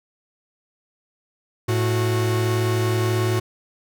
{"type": "tone pair together", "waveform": "45% pulse", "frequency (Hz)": [109.4, 366.6], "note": ["A2", "F#4"], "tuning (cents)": [-9, -16], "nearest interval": "octave + major sixth", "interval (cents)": 2093, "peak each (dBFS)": [-20, -24], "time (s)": [1.68, 3.4], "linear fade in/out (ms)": 10, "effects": []}